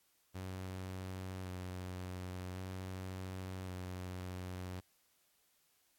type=tone with vibrato; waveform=sawtooth; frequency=92.5 Hz; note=F#2; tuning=in tune; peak=-38 dBFS; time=0.34-4.81 s; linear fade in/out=20 ms; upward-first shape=square; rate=0.45 Hz; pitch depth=19 cents each way; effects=white hiss -74 dBFS RMS until 5.98 s + AAC 64 kbps